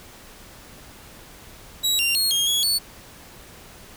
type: tone with pitch steps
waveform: sawtooth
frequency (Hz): 3874 / 2776 / 4297 / 3242 / 3347 / 4441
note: B7 / F7 / C8 / G#7 / G#7 / C#8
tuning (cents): -34 / -11 / +45 / -42 / +13 / +2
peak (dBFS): -16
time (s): 1.83-2.79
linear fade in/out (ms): 20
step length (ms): 160
effects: pink hiss -45 dBFS RMS until 3.96 s